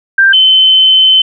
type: tone pair in turn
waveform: sine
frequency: 1579 / 3063 Hz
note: G6 / G7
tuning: +12 / -41 cents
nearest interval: major seventh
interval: 1147 cents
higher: second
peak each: -3 dBFS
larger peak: neither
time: 0.18-0.33 / 0.33-1.22 s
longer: second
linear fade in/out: 5 ms
effects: none